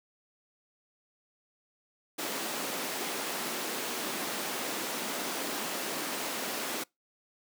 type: high-pass noise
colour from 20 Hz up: pink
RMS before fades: -35 dBFS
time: 2.18-6.84 s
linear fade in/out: 10 ms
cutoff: 230 Hz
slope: 24 dB/octave
effects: noise-tail reverb RT60 0.2 s tail -26 dB re dry